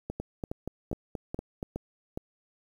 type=two click trains; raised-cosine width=2 ms; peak=-20 / -20 dBFS; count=6 / 7; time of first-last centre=0.1-2.175 / 0.2-1.629 s; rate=2.41 / 4.2 Hz; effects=9-bit